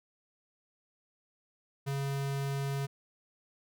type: tone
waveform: square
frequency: 138.59 Hz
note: C#3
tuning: in tune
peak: -32 dBFS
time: 1.86-2.87 s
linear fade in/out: 20 ms
effects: none